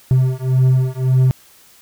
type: beating tone pair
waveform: triangle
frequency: 128.6 / 130.4 Hz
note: C3 / C3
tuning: -30 / -5 cents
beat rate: 1.8 Hz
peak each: -13 dBFS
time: 0.11-1.31 s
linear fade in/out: 0 ms
effects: white hiss -48 dBFS RMS until 1.81 s